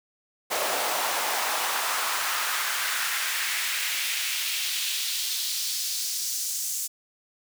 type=noise with high-pass filter sweep; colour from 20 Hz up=pink; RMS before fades=-28 dBFS; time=0.5-6.88 s; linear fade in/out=20 ms; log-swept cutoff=580 to 7000 Hz; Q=1.6; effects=none